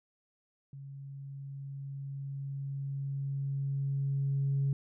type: tone with level ramp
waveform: sine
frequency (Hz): 138.2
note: C#3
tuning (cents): -5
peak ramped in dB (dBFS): -43 to -25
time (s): 0.73-4.73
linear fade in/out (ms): 2
effects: tanh soft clip ceiling -23 dBFS